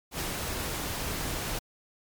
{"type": "noise with ADSR envelope", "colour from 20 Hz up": "pink", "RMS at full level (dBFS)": -30, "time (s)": [0.11, 1.59], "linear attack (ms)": 100, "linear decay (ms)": 4, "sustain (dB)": -3, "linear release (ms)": 5, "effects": ["MP3 96 kbps"]}